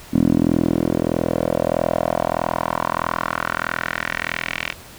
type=tone with band-pass filter sweep; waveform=10% pulse; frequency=41.57 Hz; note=E1; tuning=15 cents sharp; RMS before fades=-21 dBFS; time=0.13-4.73 s; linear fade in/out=10 ms; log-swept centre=260 to 2500 Hz; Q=2.7; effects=pink hiss -41 dBFS RMS until 4.98 s